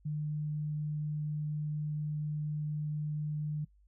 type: tone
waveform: sine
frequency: 150.7 Hz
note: D3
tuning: 45 cents sharp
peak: -32 dBFS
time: 0.05-3.65 s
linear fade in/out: 10 ms
effects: noise-tail reverb RT60 0.1 s tail -23 dB re dry + added 50 Hz sine -61 dBFS peak until 3.87 s

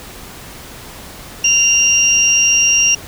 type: tone pair together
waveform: sine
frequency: 2780 / 5647 Hz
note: F7 / F8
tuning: -9 / +18 cents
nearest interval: octave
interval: 1227 cents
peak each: -12 dBFS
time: 1.44-2.95 s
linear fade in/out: 5 ms
effects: pink hiss -34 dBFS RMS until 3.07 s

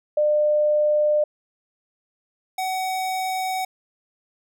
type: tone pair in turn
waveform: sine / square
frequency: 600 / 751.6 Hz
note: D5 / F#5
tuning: +37 / +27 cents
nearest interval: major third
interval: 390 cents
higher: second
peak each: -16 / -24 dBFS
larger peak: first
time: 0.17-1.24 / 2.58-3.65 s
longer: neither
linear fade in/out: 5 ms
effects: none

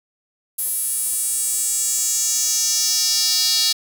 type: tone with high-pass filter sweep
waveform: square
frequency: 257.3 Hz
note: C4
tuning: 29 cents flat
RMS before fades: -20 dBFS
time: 0.58-3.73 s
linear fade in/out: 10 ms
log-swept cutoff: 11000 to 4400 Hz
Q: 3.7
effects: 7-bit

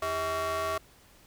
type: ring-modulated tone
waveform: 35% pulse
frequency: 242.7 Hz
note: B3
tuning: 30 cents flat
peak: -24 dBFS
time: 0.02-0.78 s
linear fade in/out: 5 ms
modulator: 887 Hz
effects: pink hiss -58 dBFS RMS until 1.26 s

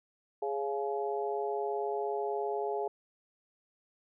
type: harmonic tone with a mistuned harmonic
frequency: 138.59 Hz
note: C#3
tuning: in tune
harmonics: 3 / 4 / 5 / 6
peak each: -33 / -41 / -37 / -38 dBFS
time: 0.42-2.88 s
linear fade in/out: 5 ms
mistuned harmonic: 6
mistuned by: +33 cents
effects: none

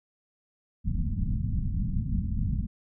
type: low-pass noise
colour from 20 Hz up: pink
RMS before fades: -28 dBFS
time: 0.84-2.67 s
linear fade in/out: 20 ms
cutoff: 220 Hz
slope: 48 dB/octave
effects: none

